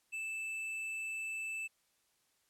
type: tone with tanh clipping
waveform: sine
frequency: 2637 Hz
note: E7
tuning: in tune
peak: -39 dBFS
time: 0.12-1.68 s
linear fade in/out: 20 ms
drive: 9 dB
effects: white hiss -75 dBFS RMS until 2.49 s + low-pass 12000 Hz 12 dB/octave